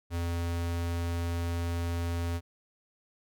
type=tone; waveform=square; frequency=85.3 Hz; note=F2; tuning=40 cents flat; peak=-30 dBFS; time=0.1-2.41 s; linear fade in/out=50 ms; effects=none